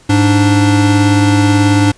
square tone pair together, 103.7 / 292.7 Hz, G#2 / D4, -2 / -6 cents, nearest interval octave + tritone, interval 1796 cents, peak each -11 dBFS, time 0.09-1.92 s, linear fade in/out 10 ms, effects pink hiss -45 dBFS RMS until 1.97 s + resampled to 22050 Hz

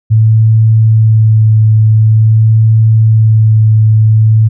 sine tone with vibrato, 110 Hz, A2, in tune, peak -3 dBFS, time 0.1-4.49 s, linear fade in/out 20 ms, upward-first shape sine, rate 0.47 Hz, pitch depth 14 cents each way, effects none

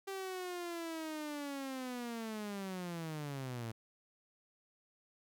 sawtooth linear sweep, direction down, 392 to 110 Hz, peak -36 dBFS, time 0.07-3.72 s, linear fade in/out 10 ms, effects none

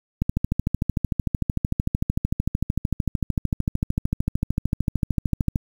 click train, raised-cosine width 5 ms, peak -8 dBFS, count 72, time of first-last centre 0.22-5.558 s, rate 13.3 Hz, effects 7-bit

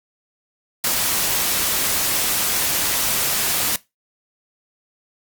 white noise, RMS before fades -20 dBFS, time 0.84-3.76 s, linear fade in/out 2 ms, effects noise-tail reverb RT60 0.2 s tail -19 dB re dry + Opus 48 kbps

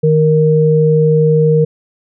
sine tone pair together, 155.4 / 466.2 Hz, D#3 / A#4, -2 / 0 cents, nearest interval octave + perfect fifth, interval 1902 cents, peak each -10 dBFS, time 0.03-1.65 s, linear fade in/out 10 ms, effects none

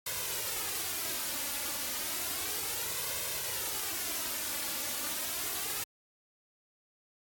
white noise with flanger, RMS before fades -35 dBFS, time 0.06-5.84 s, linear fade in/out 5 ms, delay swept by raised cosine 1.9 to 3.5 ms, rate 0.32 Hz, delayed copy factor +0.6, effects high-pass 60 Hz 12 dB/octave + AAC 64 kbps

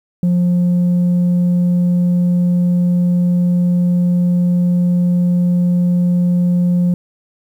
sine tone, 176.8 Hz, F3, 22 cents sharp, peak -8 dBFS, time 0.23-6.94 s, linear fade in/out 2 ms, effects tanh soft clip ceiling -10 dBFS + 8-bit

